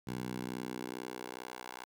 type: tone with high-pass filter sweep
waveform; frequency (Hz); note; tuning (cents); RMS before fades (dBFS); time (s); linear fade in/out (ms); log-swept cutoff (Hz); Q
10% pulse; 62.3; B1; +16; -42; 0.07-1.85; 5; 130 to 840; 1.2
effects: none